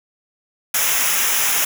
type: noise with comb filter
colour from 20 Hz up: white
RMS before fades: -18 dBFS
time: 0.74-1.65 s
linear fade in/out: 5 ms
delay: 0.23 ms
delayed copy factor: -0.7
effects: none